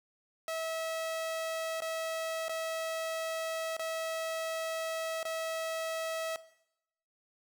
sawtooth tone with dropouts, 648 Hz, E5, 30 cents flat, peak -30 dBFS, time 0.48-6.36 s, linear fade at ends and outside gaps 1 ms, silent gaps 1.804-1.82 / 2.483-2.494 / 3.767-3.794 / 5.23-5.252 s, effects noise-tail reverb RT60 0.8 s tail -17 dB re dry

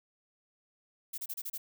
violet noise bursts, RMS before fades -38 dBFS, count 6, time 1.13-1.58 s, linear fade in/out 10 ms, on 50 ms, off 30 ms, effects none

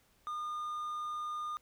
triangle tone, 1216 Hz, D#6, 40 cents flat, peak -34 dBFS, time 0.27-1.57 s, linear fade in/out 0 ms, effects pink hiss -69 dBFS RMS until 1.61 s

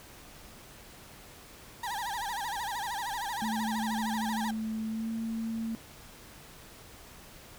35% pulse tone with vibrato, 880 Hz, A5, in tune, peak -31 dBFS, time 1.83-4.51 s, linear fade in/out 5 ms, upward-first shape sine, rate 13 Hz, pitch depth 190 cents each way
sine tone with pitch glide, 220 to 225.4 Hz, A3 to A3, 0 to +42 cents, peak -31 dBFS, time 3.42-5.75 s, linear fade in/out 0 ms, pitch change +42 cents, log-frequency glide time 4.89-5.09 s
effects pink hiss -51 dBFS RMS until 7.58 s

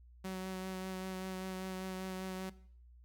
sawtooth tone with vibrato, 187.4 Hz, F#3, 22 cents sharp, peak -35 dBFS, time 0.24-2.5 s, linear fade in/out 10 ms, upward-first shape sine, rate 5.1 Hz, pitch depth 14 cents each way, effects noise-tail reverb RT60 0.6 s tail -19 dB re dry + added 60 Hz sine -56 dBFS peak until 3.04 s

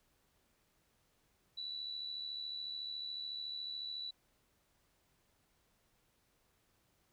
sine tone with amplitude modulation, 3951 Hz, B7, in tune, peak -38 dBFS, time 1.57-4.11 s, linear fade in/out 10 ms, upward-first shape sine, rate 73.9 Hz, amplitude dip 50%, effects pink hiss -75 dBFS RMS until 7.12 s

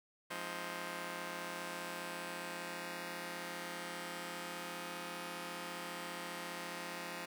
5% pulse chord, F minor seventh, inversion none, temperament just, 174.61 / 209.5 / 261.9 / 314.3 Hz, F3 / Ab3 / C4 / Eb4, 0 / +15 / +2 / +18 cents, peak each -34 / -39 / -39 / -36 dBFS, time 0.3-7.26 s, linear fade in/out 10 ms, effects none

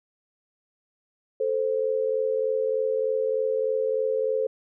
sine tone pair together, 440 / 523.3 Hz, A4 / C5, 0 / 0 cents, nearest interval minor third, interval 300 cents, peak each -25 dBFS, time 1.4-4.47 s, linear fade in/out 5 ms, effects none

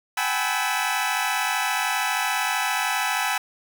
20% pulse tone cluster, 754 / 804 / 857 / 993 / 1303 Hz, F#5 / G5 / A5 / B5 / E6, +32 / +44 / -46 / +9 / -20 cents, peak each -24 dBFS, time 0.17-3.38 s, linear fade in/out 5 ms, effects none

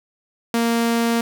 sawtooth tone, 232.3 Hz, A#3, 6 cents flat, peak -13 dBFS, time 0.54-1.21 s, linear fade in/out 2 ms, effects none

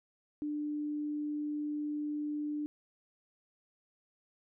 sine tone, 297.3 Hz, D4, 21 cents sharp, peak -33 dBFS, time 0.42-2.66 s, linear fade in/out 0 ms, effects none

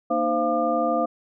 sine tone cluster, 234.1 / 306.4 / 520 / 689 / 1200 Hz, A#3 / D#4 / C5 / F5 / D6, +8 / -27 / -11 / -24 / +37 cents, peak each -29 / -28 / -26 / -23 / -28 dBFS, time 0.1-1.06 s, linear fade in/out 10 ms, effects none

